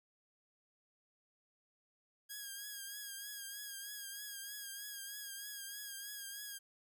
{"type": "tone with vibrato", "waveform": "5% pulse", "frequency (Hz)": 1636, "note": "G#6", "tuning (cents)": -26, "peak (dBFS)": -34, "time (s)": [2.29, 6.59], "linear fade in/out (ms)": 20, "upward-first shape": "triangle", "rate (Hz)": 3.2, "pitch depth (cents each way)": 53, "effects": []}